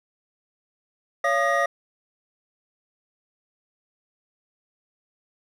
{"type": "tone cluster", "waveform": "triangle", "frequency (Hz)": [561, 684, 1228, 1890], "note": ["C#5", "F5", "D#6", "A#6"], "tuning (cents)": [21, -36, -23, 23], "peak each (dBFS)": -23, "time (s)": [1.24, 1.66], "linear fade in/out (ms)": 5, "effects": []}